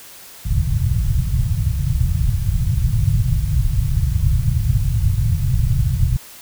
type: low-pass noise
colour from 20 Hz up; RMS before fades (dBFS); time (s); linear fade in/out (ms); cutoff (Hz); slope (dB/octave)
white; -17; 0.45-6.17; 10; 140; 48
effects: white hiss -40 dBFS RMS until 6.41 s